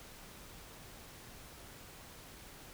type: silence
effects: pink hiss -53 dBFS RMS until 2.73 s